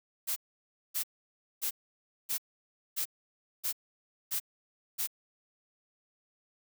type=noise bursts; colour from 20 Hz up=blue; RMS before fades=-32 dBFS; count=8; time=0.27-5.074 s; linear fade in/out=20 ms; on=93 ms; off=580 ms; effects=none